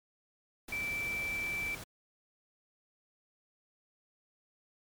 sine tone in noise, 2330 Hz, D7, 14 cents flat, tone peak -33 dBFS, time 0.72-1.75 s, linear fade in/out 5 ms, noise pink, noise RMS -45 dBFS, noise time 0.68-1.84 s, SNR +9 dB, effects MP3 96 kbps

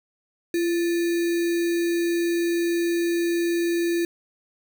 sine tone with sample-and-hold, 340.8 Hz, F4, 42 cents flat, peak -20 dBFS, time 0.54-4.05 s, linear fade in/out 2 ms, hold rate 2100 Hz, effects none

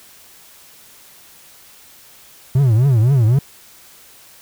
triangle tone with vibrato, 123.47 Hz, B2, in tune, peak -8 dBFS, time 2.55-3.39 s, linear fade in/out 5 ms, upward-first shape triangle, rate 3.9 Hz, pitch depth 290 cents each way, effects white hiss -45 dBFS RMS until 4.41 s

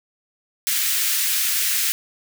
white high-pass noise, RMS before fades -21 dBFS, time 0.67-1.92 s, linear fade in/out 0 ms, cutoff 1600 Hz, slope 24 dB/octave, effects none

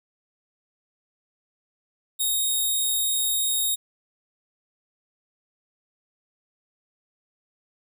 5% pulse tone, 3729 Hz, A#7, in tune, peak -14 dBFS, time 2.19-3.76 s, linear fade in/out 20 ms, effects none

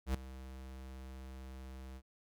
square tone with ADSR envelope, 65.41 Hz, C2, in tune, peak -30 dBFS, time 0.06-2.02 s, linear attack 85 ms, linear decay 3 ms, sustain -17 dB, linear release 56 ms, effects none

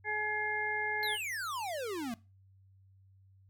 harmonic tone, 423.8 Hz, G#4, 35 cents sharp, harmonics 1 / 2 / 4 / 5, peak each -41 / -38 / -35 / -36 dBFS, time 0.04-1.18 s, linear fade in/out 50 ms
square exponential sweep, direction down, 4253 to 220 Hz, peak -36 dBFS, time 1.03-2.14 s, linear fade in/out 0 ms
effects noise-tail reverb RT60 0.3 s tail -21 dB re dry + added 96 Hz sine -59 dBFS peak until 3.49 s

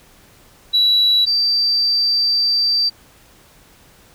sine tone pair in turn, 3924 / 4669 Hz, B7 / D8, -12 / -11 cents, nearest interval minor third, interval 301 cents, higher second, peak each -10 / -13 dBFS, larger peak first, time 0.73-1.26 / 1.26-2.9 s, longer second, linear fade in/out 20 ms, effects tanh soft clip ceiling -7 dBFS + pink hiss -49 dBFS RMS until 4.14 s

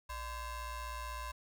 40% pulse ring-modulated tone, 542 Hz, C#5, 39 cents flat, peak -36 dBFS, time 0.09-1.32 s, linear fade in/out 10 ms, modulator 484 Hz, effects none

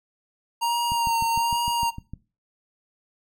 square tone with vibrato, 932.3 Hz, A#5, in tune, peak -22 dBFS, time 0.61-1.91 s, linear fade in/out 20 ms, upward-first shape sine, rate 1.2 Hz, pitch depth 28 cents each way
click train, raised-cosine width 5 ms, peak -22 dBFS, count 9, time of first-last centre 0.92-2.136 s, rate 6.58 Hz
effects noise-tail reverb RT60 0.3 s tail -18 dB re dry

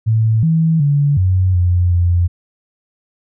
sine tone with pitch steps, 111.1 / 162.1 / 143.6 / 92.9 / 88.9 / 87.4 Hz, A2 / E3 / D3 / F#2 / F2 / F2, +17 / -29 / -39 / +7 / +31 / +2 cents, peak -10 dBFS, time 0.06-2.28 s, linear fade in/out 20 ms, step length 370 ms, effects none

